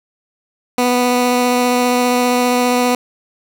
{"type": "tone with vibrato", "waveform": "15% pulse", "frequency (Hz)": 246.9, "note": "B3", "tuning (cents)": 0, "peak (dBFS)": -6, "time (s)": [0.78, 2.95], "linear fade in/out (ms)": 2, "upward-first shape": "sine", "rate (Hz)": 15, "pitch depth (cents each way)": 9, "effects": []}